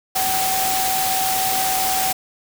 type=tone in noise; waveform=sine; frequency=760 Hz; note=F#5; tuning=46 cents sharp; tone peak=-21 dBFS; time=0.15-2.13 s; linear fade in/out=10 ms; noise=white; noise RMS=-22 dBFS; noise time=0.15-2.13 s; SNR=-2 dB; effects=none